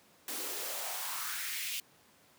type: noise with high-pass filter sweep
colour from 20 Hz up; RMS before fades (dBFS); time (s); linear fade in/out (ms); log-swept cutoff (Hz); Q
white; -38; 0.28-1.8; 2; 260 to 3000; 2.8
effects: pink hiss -63 dBFS RMS until 2.38 s + high-pass 150 Hz 12 dB/octave